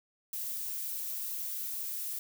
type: noise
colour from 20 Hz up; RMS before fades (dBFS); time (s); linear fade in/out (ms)
violet; -37; 0.33-2.19; 2
effects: none